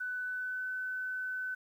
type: tone with pitch glide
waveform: sine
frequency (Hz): 1496 to 1510.8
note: F#6 to F#6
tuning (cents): +19 to +36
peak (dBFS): -34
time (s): 0-1.55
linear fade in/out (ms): 10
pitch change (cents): +17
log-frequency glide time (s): 0.18-0.67
effects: 11-bit